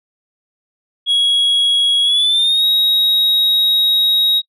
sine tone with pitch glide, 3322 to 3794 Hz, G#7 to A#7, 0 to +30 cents, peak -8 dBFS, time 1.06-4.42 s, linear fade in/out 50 ms, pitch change +230 cents, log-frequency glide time 2.03-2.65 s, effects noise-tail reverb RT60 0.1 s tail -22 dB re dry + tanh soft clip ceiling -10 dBFS

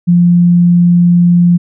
sine tone, 174.4 Hz, F3, 2 cents flat, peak -4 dBFS, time 0.07-1.58 s, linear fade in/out 20 ms, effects none

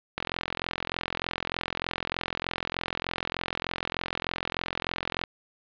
click train, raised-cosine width 0.3 ms, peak -12 dBFS, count 220, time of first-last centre 0.18-5.238 s, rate 43.3 Hz, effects resampled to 11025 Hz + 8-bit

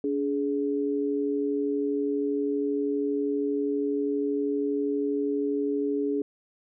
sine tone pair together, 286.1 / 418.6 Hz, D4 / G#4, -45 / +14 cents, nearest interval perfect fifth, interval 659 cents, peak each -27 dBFS, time 0.04-6.22 s, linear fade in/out 2 ms, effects none

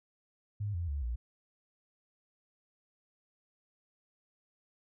sine tone with pitch steps, 103.2 / 85.78 / 71.31 / 59.27 Hz, G#2 / F2 / C#2 / A#1, -10 / -31 / +50 / +29 cents, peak -32 dBFS, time 0.6-1.16 s, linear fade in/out 10 ms, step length 140 ms, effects none

